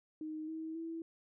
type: tone with pitch steps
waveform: sine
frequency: 311.1 / 319.7 / 328.5 Hz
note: D#4 / D#4 / E4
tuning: 0 / +47 / -6 cents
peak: -39 dBFS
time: 0.21-1.02 s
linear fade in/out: 2 ms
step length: 270 ms
effects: none